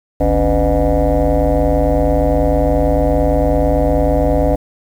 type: tone with frequency modulation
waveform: sine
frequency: 283.8 Hz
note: C#4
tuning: 41 cents sharp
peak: -9 dBFS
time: 0.2-4.56 s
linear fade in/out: 10 ms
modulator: 109 Hz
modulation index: 3.8
effects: tanh soft clip ceiling -7 dBFS + 7-bit